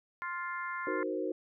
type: harmonic tone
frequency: 350 Hz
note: F4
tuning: 4 cents sharp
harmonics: 3 / 4 / 5 / 6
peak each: -38 / -40 / -42 / -44 dBFS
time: 0.22-1.03 s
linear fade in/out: 0 ms
type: chord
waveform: sine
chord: C half-diminished seventh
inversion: first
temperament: equal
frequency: 311.1 / 370 / 466.2 / 523.3 Hz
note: Eb4 / Gb4 / Bb4 / C5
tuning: 0 / 0 / 0 / 0 cents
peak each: -37 / -36 / -38 / -38 dBFS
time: 0.87-1.32 s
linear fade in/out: 2 ms
effects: none